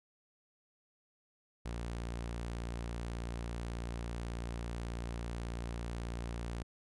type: tone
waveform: sawtooth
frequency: 58.27 Hz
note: A#1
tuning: in tune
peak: -34 dBFS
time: 1.65-6.63 s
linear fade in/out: 10 ms
effects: resampled to 24000 Hz